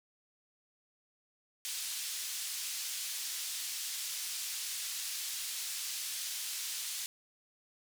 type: band-pass noise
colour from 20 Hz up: pink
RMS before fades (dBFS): -39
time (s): 1.65-7.06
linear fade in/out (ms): 0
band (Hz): 3900 to 13000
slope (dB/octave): 12
effects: none